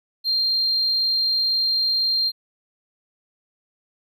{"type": "tone", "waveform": "triangle", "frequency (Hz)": 4186, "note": "C8", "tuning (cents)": 0, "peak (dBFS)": -15, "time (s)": [0.24, 2.32], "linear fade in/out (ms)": 50, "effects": ["tanh soft clip ceiling -16 dBFS"]}